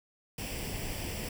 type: noise with comb filter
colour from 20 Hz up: pink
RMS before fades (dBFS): -37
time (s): 0.38-1.29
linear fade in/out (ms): 5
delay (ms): 0.38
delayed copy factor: +0.65
effects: none